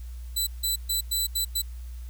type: tone bursts at uneven times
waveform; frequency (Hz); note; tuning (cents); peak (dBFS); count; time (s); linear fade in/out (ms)
15% pulse; 3989; B7; +17; -17; 6; 0.36-0.47 / 0.63-0.76 / 0.89-1.01 / 1.11-1.27 / 1.35-1.45 / 1.55-1.62; 10
effects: added 60 Hz sine -35 dBFS peak until 2.09 s + white hiss -57 dBFS RMS until 2.09 s